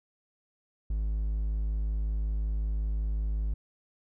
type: tone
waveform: triangle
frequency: 52.7 Hz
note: G#1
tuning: 26 cents sharp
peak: -25 dBFS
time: 0.9-3.54 s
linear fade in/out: 5 ms
effects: none